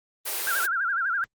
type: high-pass noise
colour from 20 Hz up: white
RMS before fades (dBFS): -29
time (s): 0.25-0.67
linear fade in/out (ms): 20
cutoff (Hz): 350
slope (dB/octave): 48
type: tone with vibrato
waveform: sine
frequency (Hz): 1480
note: F#6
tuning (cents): 0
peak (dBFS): -23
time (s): 0.47-1.24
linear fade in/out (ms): 0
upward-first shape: sine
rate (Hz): 12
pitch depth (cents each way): 170
effects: Opus 24 kbps